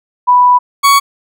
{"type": "tone pair in turn", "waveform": ["sine", "40% pulse"], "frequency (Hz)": [987.8, 1119.5], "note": ["B5", "C#6"], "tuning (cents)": [0, 17], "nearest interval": "major second", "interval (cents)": 217, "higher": "second", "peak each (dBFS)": -4, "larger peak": "neither", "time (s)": [[0.27, 0.59], [0.83, 1]], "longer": "first", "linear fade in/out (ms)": 20, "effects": []}